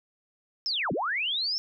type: linear two-way sweep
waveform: sine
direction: down then up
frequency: 5450 to 127.9 to 5450 Hz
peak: -26 dBFS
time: 0.66-1.58 s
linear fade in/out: 0 ms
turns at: 0.92 s
effects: none